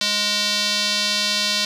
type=tone with band-pass filter; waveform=square; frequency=207.7 Hz; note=G#3; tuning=in tune; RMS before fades=-21 dBFS; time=0.01-1.65 s; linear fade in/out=2 ms; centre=4300 Hz; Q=2.5; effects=none